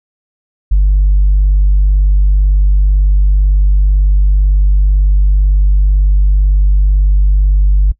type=tone; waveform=sine; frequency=49 Hz; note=G1; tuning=in tune; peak=-4 dBFS; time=0.71-7.92 s; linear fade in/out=10 ms; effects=noise-tail reverb RT60 0.1 s tail -23 dB re dry + tanh soft clip ceiling -3 dBFS